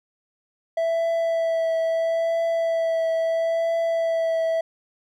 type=tone with vibrato; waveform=triangle; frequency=659.3 Hz; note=E5; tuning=in tune; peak=-18 dBFS; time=0.77-4.61 s; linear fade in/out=5 ms; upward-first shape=triangle; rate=0.75 Hz; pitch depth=17 cents each way; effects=none